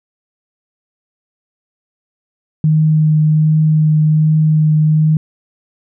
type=tone with vibrato; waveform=sine; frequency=154.9 Hz; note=D#3; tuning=7 cents flat; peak=-8 dBFS; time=2.64-5.17 s; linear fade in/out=2 ms; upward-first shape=triangle; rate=1.3 Hz; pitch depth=13 cents each way; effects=none